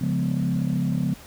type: chord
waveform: sine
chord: C# dominant seventh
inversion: none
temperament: equal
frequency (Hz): 138.59 / 174.61 / 207.7 / 246.9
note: C#3 / E#3 / G#3 / B3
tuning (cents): 0 / 0 / 0 / 0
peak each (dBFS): -25 / -24 / -28 / -27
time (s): 0.01-1.14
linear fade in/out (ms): 5
effects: tanh soft clip ceiling -15 dBFS + pink hiss -46 dBFS RMS until 1.26 s